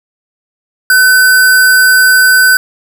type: tone with sample-and-hold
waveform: sine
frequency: 1511 Hz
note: F#6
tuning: 36 cents sharp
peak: -3 dBFS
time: 0.9-2.57 s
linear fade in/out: 2 ms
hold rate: 6300 Hz
effects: none